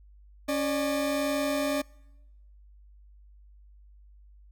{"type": "tone pair together", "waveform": "40% pulse", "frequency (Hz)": [277.7, 597], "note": ["C#4", "D5"], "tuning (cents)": [3, 28], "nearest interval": "octave + minor second", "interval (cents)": 1325, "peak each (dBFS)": -28, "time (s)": [0.48, 1.82], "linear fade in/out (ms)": 10, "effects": ["noise-tail reverb RT60 1.0 s tail -26 dB re dry", "added 50 Hz sine -51 dBFS peak until 4.51 s"]}